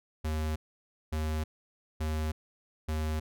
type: tone bursts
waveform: square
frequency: 77.78 Hz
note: D#2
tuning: in tune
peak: -30 dBFS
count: 4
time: 0.24-3.2 s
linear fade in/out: 10 ms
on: 320 ms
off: 560 ms
effects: none